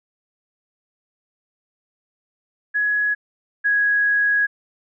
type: tone pair in turn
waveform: sine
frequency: 1679 / 1661.6 Hz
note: G#6 / G#6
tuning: +18 / 0 cents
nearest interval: unison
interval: 18 cents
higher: first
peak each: -17 / -15 dBFS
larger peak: second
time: 2.74-3.15 / 3.64-4.47 s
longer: second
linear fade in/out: 20 ms
effects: none